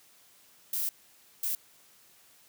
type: noise bursts at uneven times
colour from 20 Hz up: violet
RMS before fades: -31 dBFS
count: 2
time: 0.73-0.89 / 1.43-1.55 s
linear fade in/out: 2 ms
effects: white hiss -60 dBFS RMS until 2.48 s + high-pass 80 Hz 12 dB/octave